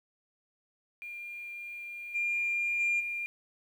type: tone with level steps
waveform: sine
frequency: 2401 Hz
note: D7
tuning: 38 cents sharp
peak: -39 / -27 / -24 / -32 dBFS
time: 1.02-3.26 s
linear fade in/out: 0 ms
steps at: 2.14 / 2.79 / 2.99 s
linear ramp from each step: 20 ms
effects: tanh soft clip ceiling -23 dBFS + 10-bit